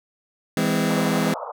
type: chord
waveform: sawtooth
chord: E augmented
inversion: none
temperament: just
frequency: 164.81 / 206 / 257.5 Hz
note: E3 / G#3 / B#3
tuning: 0 / -14 / -28 cents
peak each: -20 / -19 / -20 dBFS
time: 0.57-1.34 s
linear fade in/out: 2 ms
type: band-pass noise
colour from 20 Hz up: pink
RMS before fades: -32 dBFS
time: 0.89-1.52 s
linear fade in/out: 10 ms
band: 480 to 1300 Hz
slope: 96 dB/octave
effects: none